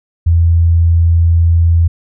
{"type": "tone", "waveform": "sine", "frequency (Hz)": 83.9, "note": "E2", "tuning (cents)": 31, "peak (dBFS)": -6, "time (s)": [0.26, 1.88], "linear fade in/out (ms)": 10, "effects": []}